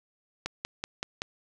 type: click train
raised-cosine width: 0.2 ms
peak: -14 dBFS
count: 5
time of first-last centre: 0.46-1.219 s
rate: 5.27 Hz
effects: none